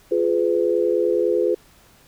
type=chord; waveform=sine; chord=F diminished; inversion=none; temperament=just; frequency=349.2 / 419.1 / 502.9 Hz; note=F4 / Ab4 / Cb5; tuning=0 / +16 / +31 cents; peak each=-21 dBFS; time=0.11-1.55 s; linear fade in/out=10 ms; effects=pink hiss -53 dBFS RMS until 2.07 s